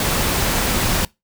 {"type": "noise", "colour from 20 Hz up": "pink", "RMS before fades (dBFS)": -19, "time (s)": [0, 1.05], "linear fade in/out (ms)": 2, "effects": ["noise-tail reverb RT60 0.2 s tail -23 dB re dry"]}